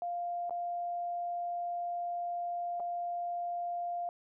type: tone with dropouts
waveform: sine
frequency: 698.5 Hz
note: F5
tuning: in tune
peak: -33 dBFS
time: 0.02-4.09 s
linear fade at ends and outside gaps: 1 ms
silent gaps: 0.496-0.507 / 2.798-2.802 s
effects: none